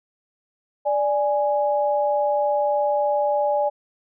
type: tone pair together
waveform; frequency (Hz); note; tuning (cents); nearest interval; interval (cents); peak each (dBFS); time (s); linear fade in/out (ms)
sine; 587.3 / 830.6; D5 / G#5; 0 / 0; tritone; 600; -20 / -22; 0.85-3.7; 20
effects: none